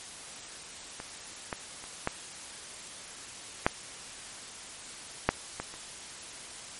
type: clicks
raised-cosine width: 0.5 ms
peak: -23 / -17 / -28 / -12 / -6 / -6 / -18 / -29 dBFS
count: 8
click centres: 1.001 / 1.528 / 1.84 / 2.074 / 3.665 / 5.29 / 5.6 / 5.74 s
effects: white hiss -44 dBFS RMS until 6.79 s + MP3 48 kbps